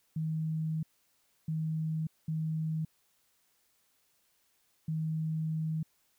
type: tone bursts at uneven times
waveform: sine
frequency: 158.3 Hz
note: D#3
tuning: 30 cents sharp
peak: -30 dBFS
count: 4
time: 0.16-0.83 / 1.48-2.07 / 2.28-2.85 / 4.88-5.83 s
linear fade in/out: 5 ms
effects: white hiss -72 dBFS RMS until 6.18 s